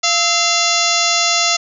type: harmonic tone with a mistuned harmonic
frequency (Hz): 690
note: F5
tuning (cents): -21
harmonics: 1 / 2 / 3 / 4 / 5 / 6 / 7 / 8 / 9 / 10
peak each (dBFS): -22 / -22 / -22 / -22 / -22 / -22 / -22 / -22 / -22 / -22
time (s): 0.03-1.57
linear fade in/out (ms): 10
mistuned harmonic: 2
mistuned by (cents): -92
effects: none